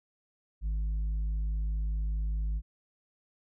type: tone with tanh clipping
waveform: sine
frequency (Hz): 52.4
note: G#1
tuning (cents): +16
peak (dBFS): -29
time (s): 0.61-2.62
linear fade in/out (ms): 50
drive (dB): 4
effects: none